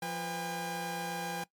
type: tone cluster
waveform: sawtooth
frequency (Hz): 174.3 / 495.6 / 806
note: F3 / B4 / G5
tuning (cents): -3 / +6 / +48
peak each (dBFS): -36 / -39 / -33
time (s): 0.02-1.44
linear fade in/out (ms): 5
effects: noise-tail reverb RT60 0.1 s tail -19 dB re dry + MP3 96 kbps